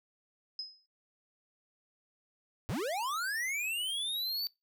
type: tone with exponential decay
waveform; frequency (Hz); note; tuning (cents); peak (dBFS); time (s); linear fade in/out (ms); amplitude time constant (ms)
sine; 5080; D#8; +35; -33; 0.59-0.86; 2; 58
type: linear sweep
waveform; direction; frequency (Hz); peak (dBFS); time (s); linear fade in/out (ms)
square; up; 77.78 to 4602; -33; 2.69-4.47; 0
effects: noise-tail reverb RT60 0.2 s tail -23 dB re dry